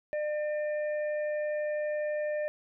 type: harmonic tone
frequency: 601 Hz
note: D5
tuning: 40 cents sharp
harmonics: 1 / 3 / 4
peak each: -29 / -41 / -50 dBFS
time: 0.13-2.48 s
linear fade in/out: 0 ms
effects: none